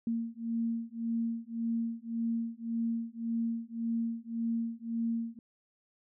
sine beating tone pair, 229.1 / 230.9 Hz, A#3 / A#3, -30 / -16 cents, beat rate 1.8 Hz, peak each -34 / -34 dBFS, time 0.07-5.39 s, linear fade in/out 2 ms, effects none

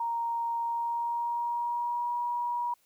sine tone with pitch glide, 932.3 to 960.2 Hz, A#5 to B5, 0 to -49 cents, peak -28 dBFS, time 0-2.74 s, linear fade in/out 5 ms, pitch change +51 cents, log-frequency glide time 0.61-2.13 s, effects white hiss -68 dBFS RMS until 2.85 s

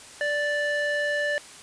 square tone with band-pass filter, 586 Hz, D5, 4 cents flat, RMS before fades -26 dBFS, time 0.21-1.38 s, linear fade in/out 0 ms, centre 1400 Hz, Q 2.7, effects white hiss -45 dBFS RMS until 1.62 s + resampled to 22050 Hz

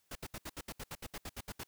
pink noise bursts, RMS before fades -43 dBFS, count 14, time 0.11-1.636 s, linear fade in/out 5 ms, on 44 ms, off 70 ms, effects white hiss -75 dBFS RMS until 1.67 s

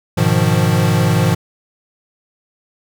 square chord, F half-diminished seventh, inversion first, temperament equal, 103.83 / 123.47 / 155.56 / 174.61 Hz, Ab2 / Cb3 / Eb3 / F3, 0 / 0 / 0 / 0 cents, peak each -18 dBFS, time 0.17-1.35 s, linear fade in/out 10 ms, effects none

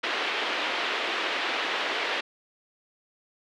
white band-pass noise, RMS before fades -29 dBFS, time 0.03-2.21 s, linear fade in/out 10 ms, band 310 to 3300 Hz, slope 24 dB/octave, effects none

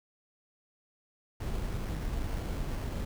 brown noise with sample-and-hold, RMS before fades -34 dBFS, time 1.4-3.05 s, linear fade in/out 5 ms, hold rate 3675 Hz, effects none

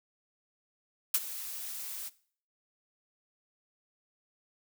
blue noise with ADSR envelope, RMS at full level -24 dBFS, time 1.14-2.1 s, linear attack 4 ms, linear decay 44 ms, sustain -16 dB, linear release 26 ms, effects noise-tail reverb RT60 0.5 s tail -19 dB re dry

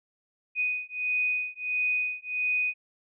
sine beating tone pair, 2489 / 2490.5 Hz, D#7 / D#7, 0 / +1 cents, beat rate 1.5 Hz, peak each -29 dBFS, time 0.55-2.74 s, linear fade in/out 50 ms, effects none

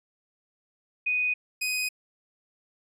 sine / sawtooth tone pair in turn, 2489 / 2502 Hz, D#7 / D#7, 0 / +9 cents, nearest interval unison, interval 9 cents, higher second, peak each -23 dBFS, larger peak neither, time 1.06-1.34 / 1.61-1.89 s, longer neither, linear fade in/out 10 ms, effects resampled to 32000 Hz

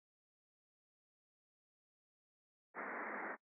white band-pass noise, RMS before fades -45 dBFS, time 2.74-3.37 s, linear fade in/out 50 ms, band 190 to 2100 Hz, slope 96 dB/octave, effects noise-tail reverb RT60 0.1 s tail -24 dB re dry

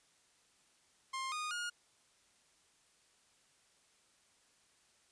sawtooth tone with pitch steps, 1059 / 1230.6 / 1430 Hz, C6 / D#6 / F6, +21 / -19 / +41 cents, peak -34 dBFS, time 1.13-1.7 s, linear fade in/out 10 ms, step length 190 ms, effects white hiss -70 dBFS RMS until 5.11 s + resampled to 22050 Hz

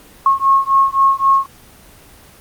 sine beating tone pair, 1086 / 1089.8 Hz, C#6 / C#6, -36 / -30 cents, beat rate 3.8 Hz, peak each -13 dBFS, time 0.26-1.46 s, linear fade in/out 2 ms, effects pink hiss -43 dBFS RMS until 2.4 s + Opus 24 kbps

